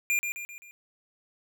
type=tone with echo; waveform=square; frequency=2400 Hz; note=D7; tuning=37 cents sharp; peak=-24 dBFS; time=0.1-0.19 s; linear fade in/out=0 ms; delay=130 ms; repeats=4; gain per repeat=-6 dB; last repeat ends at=0.71 s; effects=none